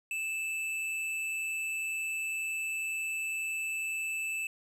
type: tone with amplitude modulation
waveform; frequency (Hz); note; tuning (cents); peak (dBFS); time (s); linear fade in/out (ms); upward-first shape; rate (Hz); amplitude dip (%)
square; 2635; E7; -1; -31; 0.11-4.47; 2; sine; 162; 35
effects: low-pass 12000 Hz 12 dB/octave + 11-bit